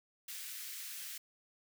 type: high-pass noise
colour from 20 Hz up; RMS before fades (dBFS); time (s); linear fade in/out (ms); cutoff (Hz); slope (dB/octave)
white; -45; 0.28-1.18; 5; 1600; 24
effects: none